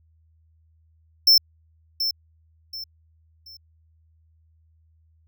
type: tone with echo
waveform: square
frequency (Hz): 5340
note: E8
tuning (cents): +22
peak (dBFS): -12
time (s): 1.27-1.38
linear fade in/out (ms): 5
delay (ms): 730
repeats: 3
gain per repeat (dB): -10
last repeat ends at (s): 3.57
effects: added 80 Hz sine -57 dBFS peak until 5.27 s